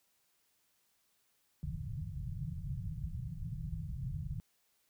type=low-pass noise; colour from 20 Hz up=white; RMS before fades=-40 dBFS; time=1.63-4.4 s; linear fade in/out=0 ms; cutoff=170 Hz; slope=96 dB/octave; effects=white hiss -75 dBFS RMS until 4.89 s